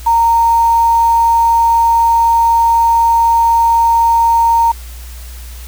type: tone with quantisation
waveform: sine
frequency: 924 Hz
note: A#5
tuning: 16 cents flat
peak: -7 dBFS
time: 0.06-4.72 s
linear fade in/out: 10 ms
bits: 5
effects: added 60 Hz sine -27 dBFS peak until 5.67 s + white hiss -37 dBFS RMS until 5.67 s